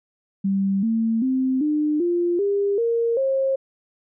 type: tone with pitch steps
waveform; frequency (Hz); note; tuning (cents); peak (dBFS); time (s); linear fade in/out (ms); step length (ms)
sine; 195.3 / 225.6 / 260.7 / 301.2 / 348 / 402 / 464.5 / 536.7; G3 / A3 / C4 / D4 / F4 / G4 / A#4 / C5; -6 / +44 / -6 / +44 / -6 / +44 / -6 / +44; -18; 0.44-3.56; 10; 390
effects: none